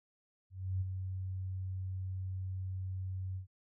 sine tone with ADSR envelope, 93.8 Hz, F#2, 24 cents sharp, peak -30 dBFS, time 0.5-3.47 s, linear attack 310 ms, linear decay 24 ms, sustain -6 dB, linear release 110 ms, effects none

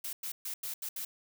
blue noise bursts at uneven times, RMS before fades -38 dBFS, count 6, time 0.04-0.13 / 0.23-0.32 / 0.45-0.54 / 0.63-0.74 / 0.82-0.89 / 0.96-1.05 s, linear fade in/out 5 ms, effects none

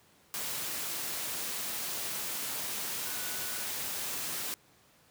sine tone in noise, 1478 Hz, F#6, 2 cents flat, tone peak -47 dBFS, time 3.06-3.64 s, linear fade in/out 0 ms, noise white, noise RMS -36 dBFS, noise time 0.34-4.54 s, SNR -14 dB, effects pink hiss -63 dBFS RMS until 5.1 s + high-pass 100 Hz 12 dB/octave

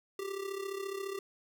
square tone with amplitude modulation, 392 Hz, G4, in tune, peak -34 dBFS, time 0.19-1.19 s, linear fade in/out 2 ms, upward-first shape sine, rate 34.5 Hz, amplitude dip 70%, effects none

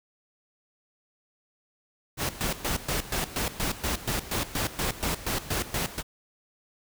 pink noise with tremolo, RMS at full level -28 dBFS, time 2.17-6.03 s, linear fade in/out 50 ms, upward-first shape square, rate 4.2 Hz, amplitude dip 80%, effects none

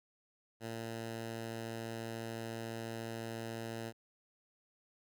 10% pulse tone, 114.1 Hz, A#2, 37 cents flat, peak -32 dBFS, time 0.6-3.93 s, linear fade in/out 50 ms, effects none

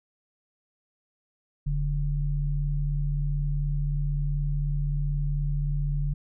sine tone pair together, 40.58 / 144.6 Hz, E1 / D3, -26 / -27 cents, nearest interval octave + minor seventh, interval 2199 cents, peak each -26 / -27 dBFS, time 1.66-6.14 s, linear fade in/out 10 ms, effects none

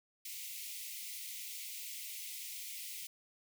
white high-pass noise, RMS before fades -45 dBFS, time 0.25-3.07 s, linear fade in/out 5 ms, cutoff 2000 Hz, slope 96 dB/octave, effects none

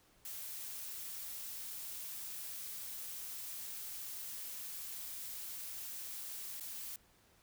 blue noise with dropouts, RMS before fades -45 dBFS, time 0.25-6.96 s, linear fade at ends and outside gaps 2 ms, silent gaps 6.599-6.607 s, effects pink hiss -68 dBFS RMS until 7.42 s

